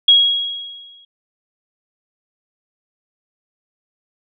sine tone with exponential decay, 3306 Hz, G#7, 9 cents flat, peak -5 dBFS, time 0.08-1.05 s, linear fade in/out 5 ms, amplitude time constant 210 ms, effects none

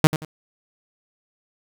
sawtooth tone with echo, 156 Hz, D#3, 5 cents sharp, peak -5 dBFS, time 0.04-0.07 s, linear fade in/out 0 ms, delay 89 ms, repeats 2, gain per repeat -12 dB, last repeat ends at 0.248 s, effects none

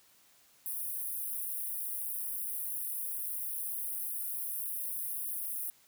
white high-pass noise, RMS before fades -37 dBFS, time 0.66-5.7 s, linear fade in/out 0 ms, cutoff 9400 Hz, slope 96 dB/octave, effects white hiss -64 dBFS RMS until 5.87 s + high-pass 60 Hz 12 dB/octave

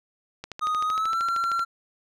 click train, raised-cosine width 0.2 ms, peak -18 dBFS, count 16, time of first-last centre 0.44-1.594 s, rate 13 Hz
triangle tone with pitch glide, 1244.5 to 1365 Hz, D#6 to F6, 0 to -40 cents, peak -21 dBFS, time 0.61-1.65 s, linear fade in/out 20 ms, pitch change +160 cents, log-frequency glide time 0.85-1.22 s
effects none

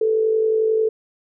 sine tone with amplitude modulation, 440 Hz, A4, in tune, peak -13 dBFS, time 0.01-0.89 s, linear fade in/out 5 ms, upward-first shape sine, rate 51.2 Hz, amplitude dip 50%, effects none

